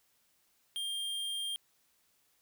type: tone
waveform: square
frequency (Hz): 3200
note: G7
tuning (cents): +35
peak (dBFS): -35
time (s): 0.76-1.56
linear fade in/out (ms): 0
effects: white hiss -72 dBFS RMS until 2.41 s